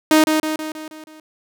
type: tone with echo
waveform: sawtooth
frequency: 311.1 Hz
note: D#4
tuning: in tune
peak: -6 dBFS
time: 0.11-0.24 s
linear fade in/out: 2 ms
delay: 160 ms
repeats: 6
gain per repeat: -5 dB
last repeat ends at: 1.2 s
effects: none